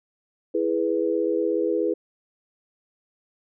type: chord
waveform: sine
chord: E major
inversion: none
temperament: equal with one note detuned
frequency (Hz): 329.6 / 417.2 / 493.9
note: E4 / G#4 / B4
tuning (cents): 0 / +8 / 0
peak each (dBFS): -25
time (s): 0.54-1.94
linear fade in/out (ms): 10
effects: none